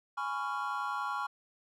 triangle chord, C# dominant seventh, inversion second, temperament just, 831.5 / 997.9 / 1108.7 / 1385.9 Hz, G#5 / B5 / C#6 / E#6, +2 / +18 / 0 / -14 cents, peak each -37 / -38 / -35 / -36 dBFS, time 0.17-1.27 s, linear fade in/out 10 ms, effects none

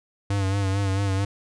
square tone with vibrato, 98 Hz, G2, in tune, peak -22 dBFS, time 0.3-1.25 s, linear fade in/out 5 ms, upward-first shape sine, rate 4.5 Hz, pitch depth 48 cents each way, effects resampled to 22050 Hz

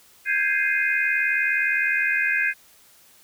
sine chord, Ab major seventh, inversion third, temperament equal with one note detuned, 1581.6 / 1661.2 / 2093 / 2489 Hz, G6 / Ab6 / C7 / Eb7, +15 / 0 / 0 / 0 cents, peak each -25 dBFS, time 0.25-2.54 s, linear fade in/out 50 ms, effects white hiss -54 dBFS RMS until 3.23 s

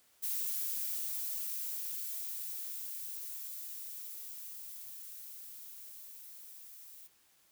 violet noise with level ramp, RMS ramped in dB -35 to -53 dBFS, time 0.22-7.08 s, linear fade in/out 20 ms, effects white hiss -68 dBFS RMS until 7.51 s

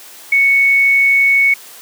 sine tone, 2217 Hz, C#7, in tune, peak -8 dBFS, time 0.32-1.54 s, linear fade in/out 5 ms, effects white hiss -37 dBFS RMS until 1.81 s + high-pass 300 Hz 12 dB/octave

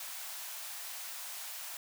white high-pass noise, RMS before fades -43 dBFS, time 0-1.77 s, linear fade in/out 2 ms, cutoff 610 Hz, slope 48 dB/octave, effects none

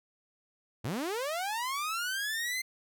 sawtooth linear sweep, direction up, 92.7 to 2093 Hz, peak -28 dBFS, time 0.84-2.62 s, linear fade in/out 10 ms, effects none

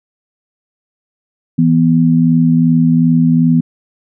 sine tone pair together, 164.26 / 246.9 Hz, E3 / B3, -6 / 0 cents, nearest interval perfect fifth, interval 706 cents, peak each -10 dBFS, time 1.58-3.61 s, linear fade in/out 10 ms, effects none

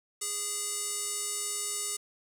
square tone with band-pass filter, 411.6 Hz, G#4, 16 cents flat, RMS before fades -34 dBFS, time 0.21-1.97 s, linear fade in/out 10 ms, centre 8300 Hz, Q 3.1, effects 9-bit

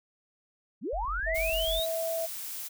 sine linear sweep, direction up, 152 to 3951 Hz, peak -30 dBFS, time 0.81-1.87 s, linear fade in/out 50 ms
sine tone bursts, 45.61 Hz, F#1, 24 cents flat, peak -33 dBFS, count 6, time 0.93-1.795 s, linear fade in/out 0 ms, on 120 ms, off 29 ms
sine tone with pitch glide, 649 to 656.9 Hz, E5 to E5, -27 to -6 cents, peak -29 dBFS, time 1.26-2.27 s, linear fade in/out 20 ms, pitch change +21 cents, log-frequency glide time 1.75-2.05 s
blue noise, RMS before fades -38 dBFS, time 1.34-2.69 s, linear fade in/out 20 ms
effects none

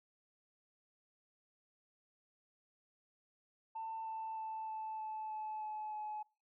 sine tone with pitch steps, 893 / 886.8 / 880.7 / 874.6 / 868.6 / 862.6 / 856.6 / 850.7 Hz, A5 / A5 / A5 / A5 / A5 / A5 / A5 / G#5, +25 / +13 / +1 / -11 / -23 / -35 / -47 / +41 cents, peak -39 dBFS, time 3.75-6.23 s, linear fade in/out 10 ms, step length 310 ms, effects noise-tail reverb RT60 0.3 s tail -23 dB re dry + tanh soft clip ceiling -36 dBFS

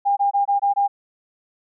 sine tone bursts, 804 Hz, G5, 44 cents sharp, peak -15 dBFS, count 6, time 0.05-0.88 s, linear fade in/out 20 ms, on 120 ms, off 22 ms, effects none

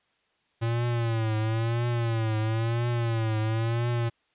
square tone with vibrato, 114.2 Hz, A#2, 35 cents flat, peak -25 dBFS, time 0.61-4.1 s, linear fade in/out 20 ms, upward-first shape triangle, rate 0.99 Hz, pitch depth 97 cents each way, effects white hiss -70 dBFS RMS until 4.34 s + resampled to 8000 Hz

